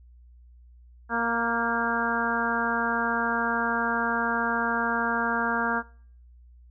harmonic tone with a mistuned harmonic, 233.1 Hz, A#3, in tune, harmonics 1 / 2 / 3 / 4 / 5 / 6 / 7, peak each -31 / -34 / -33 / -30 / -33 / -30 / -30 dBFS, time 1.09-5.83 s, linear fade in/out 50 ms, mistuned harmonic 7, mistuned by -19 cents, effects noise-tail reverb RT60 0.6 s tail -24 dB re dry + added 60 Hz sine -49 dBFS peak until 6.7 s

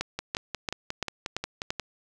two click trains, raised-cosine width 0.2 ms, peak -14 / -11 dBFS, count 10 / 6, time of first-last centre 0.19-1.797 / 0.01-1.705 s, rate 5.6 / 2.95 Hz, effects none

